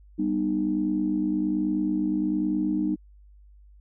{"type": "chord", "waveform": "sine", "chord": "G augmented", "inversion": "none", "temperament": "just", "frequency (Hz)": [196, 245, 306.2], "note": ["G3", "B3", "D#4"], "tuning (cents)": [0, -14, -28], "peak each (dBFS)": [-28, -30, -24], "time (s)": [0.18, 2.96], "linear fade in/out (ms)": 20, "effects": ["tanh soft clip ceiling -13 dBFS", "added 50 Hz sine -49 dBFS peak until 3.8 s"]}